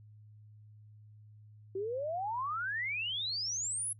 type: exponential sweep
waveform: sine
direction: up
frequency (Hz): 371.5 to 11080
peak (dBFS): -33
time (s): 1.75-3.93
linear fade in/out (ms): 5
effects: noise-tail reverb RT60 0.1 s tail -24 dB re dry + added 106 Hz sine -53 dBFS peak until 3.99 s